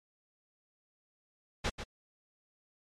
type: noise with echo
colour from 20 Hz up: pink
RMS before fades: -31 dBFS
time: 1.64-1.7 s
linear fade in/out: 10 ms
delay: 140 ms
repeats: 1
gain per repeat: -9 dB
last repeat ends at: 1.84 s
effects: low-pass 5000 Hz 12 dB/octave + MP3 64 kbps